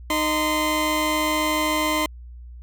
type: tone pair together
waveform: 20% pulse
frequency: 308.6 / 1033.2 Hz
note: D#4 / C6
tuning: -14 / -22 cents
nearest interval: octave + major sixth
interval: 2092 cents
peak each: -18 dBFS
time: 0.1-2.06 s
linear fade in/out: 2 ms
effects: added 60 Hz sine -37 dBFS peak until 2.62 s